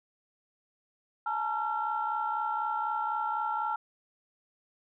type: tone cluster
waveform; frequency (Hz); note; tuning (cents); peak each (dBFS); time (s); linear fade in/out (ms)
sine; 856 / 920 / 1363; A5 / A#5 / F6; -48 / -23 / -43; -32 / -34 / -32; 1.26-3.76; 5
effects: tanh soft clip ceiling -19 dBFS